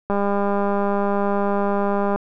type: click train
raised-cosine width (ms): 1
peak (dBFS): -9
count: 415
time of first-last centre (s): 0.1-2.16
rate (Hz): 201
effects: none